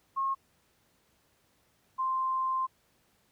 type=tone pair in turn; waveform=sine; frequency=1081 / 1046.6 Hz; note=C#6 / C6; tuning=-44 / 0 cents; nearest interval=minor second; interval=56 cents; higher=first; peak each=-27 dBFS; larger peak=neither; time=0.16-0.35 / 1.98-2.67 s; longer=second; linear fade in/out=20 ms; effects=pink hiss -69 dBFS RMS until 3.31 s + high-pass 60 Hz 12 dB/octave